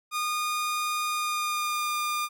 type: tone with pitch glide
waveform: sawtooth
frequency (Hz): 1223 to 1206.9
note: D#6 to D6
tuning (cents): -30 to +47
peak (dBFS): -23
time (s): 0.11-2.29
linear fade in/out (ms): 50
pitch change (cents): -23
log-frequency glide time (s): 1.08-1.96
effects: none